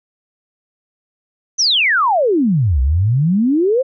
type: exponential two-way sweep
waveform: sine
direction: down then up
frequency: 6272 to 61.74 to 548 Hz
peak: -11 dBFS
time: 1.58-3.83 s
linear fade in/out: 20 ms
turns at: 2.81 s
effects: none